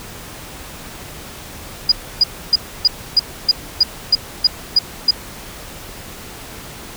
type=tone bursts; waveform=sine; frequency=4899 Hz; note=D#8; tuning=28 cents flat; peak=-7 dBFS; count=11; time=1.89-5.109 s; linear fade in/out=5 ms; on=29 ms; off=290 ms; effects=pink hiss -34 dBFS RMS until 6.96 s